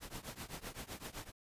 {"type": "noise with tremolo", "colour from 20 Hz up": "pink", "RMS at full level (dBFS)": -43, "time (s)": [0, 1.32], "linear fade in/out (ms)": 50, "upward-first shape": "triangle", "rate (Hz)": 7.8, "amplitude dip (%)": 95, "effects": ["resampled to 32000 Hz"]}